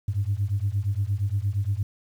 sine beating tone pair, 96.2 / 104.8 Hz, G2 / G#2, -32 / +16 cents, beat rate 8.6 Hz, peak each -25 dBFS, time 0.08-1.83 s, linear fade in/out 5 ms, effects tanh soft clip ceiling -16 dBFS + 9-bit

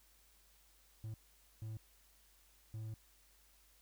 triangle tone bursts at uneven times, 110 Hz, A2, in tune, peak -40 dBFS, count 3, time 1.04-1.14 / 1.62-1.77 / 2.74-2.94 s, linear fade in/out 0 ms, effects added 50 Hz sine -70 dBFS peak until 3.81 s + white hiss -69 dBFS RMS until 3.81 s

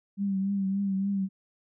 sine tone with vibrato, 195.8 Hz, G3, 2 cents flat, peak -25 dBFS, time 0.17-1.29 s, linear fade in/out 50 ms, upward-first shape triangle, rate 3.5 Hz, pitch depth 50 cents each way, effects none

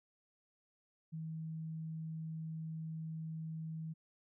sine tone, 160 Hz, D#3, 49 cents sharp, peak -40 dBFS, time 1.12-3.94 s, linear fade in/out 20 ms, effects none

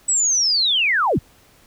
sine linear sweep, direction down, 8020 to 50.2 Hz, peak -15 dBFS, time 0.08-1.19 s, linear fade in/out 10 ms, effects pink hiss -53 dBFS RMS until 1.66 s

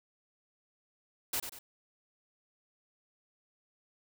white noise with echo, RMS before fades -33 dBFS, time 1.33-1.4 s, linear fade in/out 5 ms, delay 95 ms, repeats 2, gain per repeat -8 dB, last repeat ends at 1.59 s, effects none

